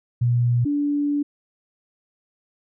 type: tone pair in turn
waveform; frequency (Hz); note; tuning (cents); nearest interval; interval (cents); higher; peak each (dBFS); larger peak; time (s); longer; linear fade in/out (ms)
sine; 120.7 / 289.7; B2 / D4; -39 / -24; octave + minor third; 1515; second; -16 / -19; first; 0.21-0.65 / 0.65-1.23; second; 10
effects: none